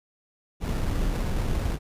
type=noise with sample-and-hold; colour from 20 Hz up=brown; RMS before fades=-26 dBFS; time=0.6-1.79 s; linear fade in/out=50 ms; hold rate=3150 Hz; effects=resampled to 32000 Hz